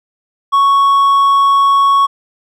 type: tone with hard clipping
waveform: sine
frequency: 1110 Hz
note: C#6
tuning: 2 cents sharp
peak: -8 dBFS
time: 0.52-2.07 s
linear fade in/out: 20 ms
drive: 3 dB
effects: none